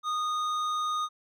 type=tone with hard clipping; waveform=triangle; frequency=1234 Hz; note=D#6; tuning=15 cents flat; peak=-29 dBFS; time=0.03-1.09 s; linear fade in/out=50 ms; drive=13 dB; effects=none